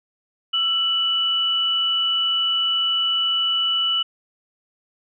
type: tone pair together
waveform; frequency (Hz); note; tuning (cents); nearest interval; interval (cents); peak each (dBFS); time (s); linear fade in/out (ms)
sine; 1336 / 2962; E6 / F#7; +23 / +1; octave + major second; 1378; -30 / -18; 0.53-4.03; 10
effects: none